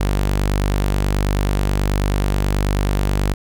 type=tone; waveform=sawtooth; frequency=49.29 Hz; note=G1; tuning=10 cents sharp; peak=-12 dBFS; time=0-3.34 s; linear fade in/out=10 ms; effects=none